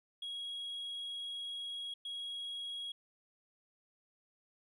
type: tone bursts at uneven times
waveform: sine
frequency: 3308 Hz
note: G#7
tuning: 8 cents flat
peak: -37 dBFS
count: 2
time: 0.22-1.94 / 2.05-2.92 s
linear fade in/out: 5 ms
effects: tanh soft clip ceiling -38 dBFS + 13-bit